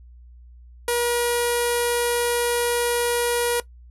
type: tone with low-pass filter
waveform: sawtooth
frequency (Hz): 478.8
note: A#4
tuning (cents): +46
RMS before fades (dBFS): -22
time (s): 0.88-3.6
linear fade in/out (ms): 2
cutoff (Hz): 11000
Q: 3.4
effects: noise-tail reverb RT60 0.1 s tail -18 dB re dry + added 60 Hz sine -43 dBFS peak until 3.9 s